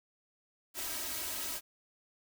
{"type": "noise with comb filter", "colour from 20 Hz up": "white", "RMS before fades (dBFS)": -38, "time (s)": [0.74, 1.61], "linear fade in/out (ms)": 50, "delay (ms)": 3.1, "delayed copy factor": 0.95, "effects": []}